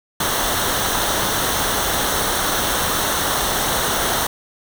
pink noise with comb filter, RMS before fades -20 dBFS, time 0.2-4.27 s, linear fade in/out 5 ms, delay 0.41 ms, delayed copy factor -0.6, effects none

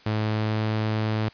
sawtooth tone with pitch glide, 107.9 to 108.84 Hz, A2 to A2, -33 to -18 cents, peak -19 dBFS, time 0.06-1.29 s, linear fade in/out 5 ms, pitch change +15 cents, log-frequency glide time 0.2-0.7 s, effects white hiss -52 dBFS RMS until 1.33 s + resampled to 11025 Hz

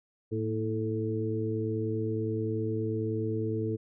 harmonic tone with a mistuned harmonic, 109.6 Hz, A2, 6 cents flat, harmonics 1 / 2 / 3 / 4, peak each -32 / -37 / -34 / -33 dBFS, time 0.31-3.77 s, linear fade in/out 20 ms, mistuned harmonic 2, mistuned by +63 cents, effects none

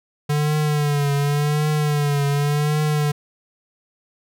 square tone with vibrato, 146.83 Hz, D3, in tune, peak -18 dBFS, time 0.29-3.12 s, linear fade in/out 10 ms, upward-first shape triangle, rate 0.89 Hz, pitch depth 67 cents each way, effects none

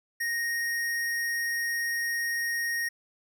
square tone, 1864.7 Hz, A#6, in tune, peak -28 dBFS, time 0.2-2.89 s, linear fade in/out 10 ms, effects none

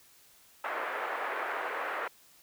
white band-pass noise, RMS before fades -35 dBFS, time 0.64-2.08 s, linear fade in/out 5 ms, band 420 to 1800 Hz, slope 24 dB/octave, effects white hiss -60 dBFS RMS until 2.42 s

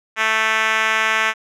5% pulse tone with band-pass filter, 220 Hz, A3, in tune, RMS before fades -18 dBFS, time 0.16-1.34 s, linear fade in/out 50 ms, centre 1900 Hz, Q 1.1, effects none

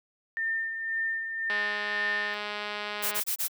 sine tone with tremolo, 1806 Hz, A6, 45 cents sharp, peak -26 dBFS, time 0.37-2.34 s, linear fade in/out 0 ms, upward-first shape sine, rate 1.9 Hz, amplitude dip 50%
click train, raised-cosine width 0.3 ms, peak -18 dBFS, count 354, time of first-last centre 1.5-3.197 s, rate 208 Hz
blue noise bursts, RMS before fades -29 dBFS, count 4, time 3.02-3.483 s, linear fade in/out 20 ms, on 97 ms, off 25 ms
effects high-pass 300 Hz 12 dB/octave

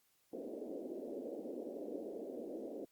white band-pass noise, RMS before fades -45 dBFS, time 0.33-2.85 s, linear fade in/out 2 ms, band 230 to 570 Hz, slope 48 dB/octave, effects white hiss -75 dBFS RMS until 2.91 s + Opus 48 kbps

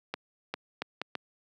accelerating click train, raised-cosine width 0.3 ms, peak -16 dBFS, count 5, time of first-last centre 0.14-1.153 s, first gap 400 ms, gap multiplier 0.7, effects high-pass 200 Hz 12 dB/octave

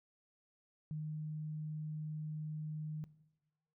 sine tone, 153.8 Hz, D#3, 20 cents flat, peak -38 dBFS, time 0.91-3.04 s, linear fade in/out 0 ms, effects noise-tail reverb RT60 1.0 s tail -19 dB re dry

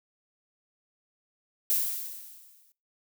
violet noise with exponential decay, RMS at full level -24 dBFS, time 1.7-2.72 s, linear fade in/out 0 ms, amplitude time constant 220 ms, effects noise-tail reverb RT60 0.3 s tail -22 dB re dry

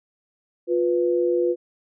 sine tone pair together, 353 / 493.9 Hz, F4 / B4, +19 / 0 cents, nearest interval tritone, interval 581 cents, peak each -20 / -22 dBFS, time 0.67-1.56 s, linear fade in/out 50 ms, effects none

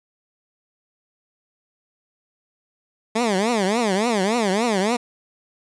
15% pulse tone with vibrato, 212.9 Hz, G#3, 43 cents sharp, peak -12 dBFS, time 3.15-4.97 s, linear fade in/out 10 ms, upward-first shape triangle, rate 3.5 Hz, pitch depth 280 cents each way, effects resampled to 22050 Hz

